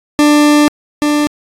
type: tone pair in turn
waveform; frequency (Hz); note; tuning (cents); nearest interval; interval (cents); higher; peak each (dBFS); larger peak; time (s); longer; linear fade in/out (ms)
40% pulse; 296.1 / 296.1; D4 / D4; +14 / +14; unison; 0; neither; -5 / -9; first; 0.19-0.68 / 1.02-1.27; first; 0
effects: low-pass 11000 Hz 12 dB/octave + AAC 64 kbps